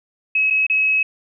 sine tone with dropouts, 2564 Hz, E7, 49 cents flat, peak -14 dBFS, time 0.35-1.03 s, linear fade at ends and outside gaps 5 ms, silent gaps 0.502-0.506 / 0.667-0.698 s, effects none

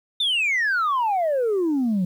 sine exponential sweep, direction down, 3663 to 174.9 Hz, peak -17 dBFS, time 0.2-2.05 s, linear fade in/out 5 ms, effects tanh soft clip ceiling -17 dBFS + 9-bit

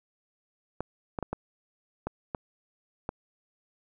clicks, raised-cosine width 1 ms, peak -17 dBFS, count 7, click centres 0.806 / 1.188 / 1.227 / 1.33 / 2.07 / 2.348 / 3.091 s, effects none

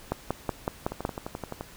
two click trains, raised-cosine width 1 ms, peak -19 / -12 dBFS, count 9 / 6, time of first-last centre 0.92-1.61 / 0.12-1.051 s, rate 11.6 / 5.37 Hz, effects pink hiss -49 dBFS RMS until 1.76 s

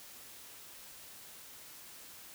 silence, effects white hiss -52 dBFS RMS until 2.34 s

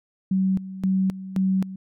sine tone with tremolo, 189.8 Hz, F#3, 44 cents sharp, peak -18 dBFS, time 0.31-1.76 s, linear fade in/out 5 ms, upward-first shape square, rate 1.9 Hz, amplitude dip 80%, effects none

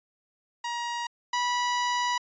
sawtooth tone pair in turn, 950 / 977.8 Hz, A#5 / B5, +33 / -18 cents, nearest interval unison, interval 49 cents, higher second, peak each -26 / -21 dBFS, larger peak second, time 0.64-1.07 / 1.33-2.18 s, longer second, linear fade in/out 5 ms, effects resampled to 16000 Hz

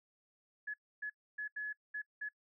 sine tone bursts at uneven times, 1700 Hz, G#6, 40 cents sharp, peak -37 dBFS, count 6, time 0.67-0.74 / 1.02-1.1 / 1.38-1.48 / 1.56-1.73 / 1.94-2.02 / 2.21-2.29 s, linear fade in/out 10 ms, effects noise-tail reverb RT60 0.1 s tail -26 dB re dry

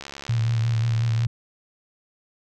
click train, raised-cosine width 0.2 ms, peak -18 dBFS, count 88, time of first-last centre 0.01-1.249 s, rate 70.2 Hz
sine tone with vibrato, 114.4 Hz, A#2, 32 cents flat, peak -19 dBFS, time 0.29-1.27 s, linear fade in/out 5 ms, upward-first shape sine, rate 5.6 Hz, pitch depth 39 cents each way
effects none

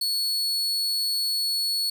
40% pulse tone, 4399 Hz, C#8, 14 cents flat, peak -22 dBFS, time 0.01-1.9 s, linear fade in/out 5 ms, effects none

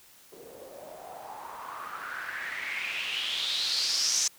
blue noise with low-pass filter sweep, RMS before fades -33 dBFS, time 0.32-4.28 s, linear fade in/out 5 ms, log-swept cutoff 420 to 6300 Hz, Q 5.7, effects white hiss -56 dBFS RMS until 4.38 s

